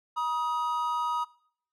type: tone pair together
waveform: triangle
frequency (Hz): 960 / 1253.5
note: B5 / D#6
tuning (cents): -49 / +12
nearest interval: perfect fourth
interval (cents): 461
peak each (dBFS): -27 / -28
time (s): 0.16-1.25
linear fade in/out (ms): 20
effects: noise-tail reverb RT60 0.6 s tail -20 dB re dry